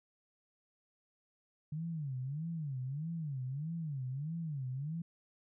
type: tone with vibrato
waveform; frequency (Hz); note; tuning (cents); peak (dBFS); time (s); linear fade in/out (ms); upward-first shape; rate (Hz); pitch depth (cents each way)
sine; 146.3; D3; -6; -36; 1.72-5.02; 5; sine; 1.6; 240
effects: none